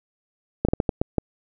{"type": "slowing click train", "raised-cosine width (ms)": 2, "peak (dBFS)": -6, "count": 7, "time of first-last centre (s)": [0.65, 1.183], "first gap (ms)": 36, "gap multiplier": 1.36, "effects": []}